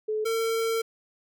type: tone pair in turn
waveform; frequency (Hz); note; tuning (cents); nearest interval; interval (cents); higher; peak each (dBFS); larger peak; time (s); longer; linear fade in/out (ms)
sine / square; 430.6 / 452.8; A4 / A4; -37 / +50; minor second; 87; second; -25; neither; 0.08-0.25 / 0.25-0.82; second; 10
effects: none